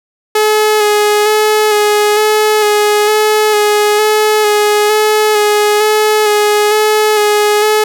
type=tone with vibrato; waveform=sawtooth; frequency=423 Hz; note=G#4; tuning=32 cents sharp; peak=-4 dBFS; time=0.35-7.84 s; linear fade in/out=5 ms; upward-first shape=square; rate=1.1 Hz; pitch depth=19 cents each way; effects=none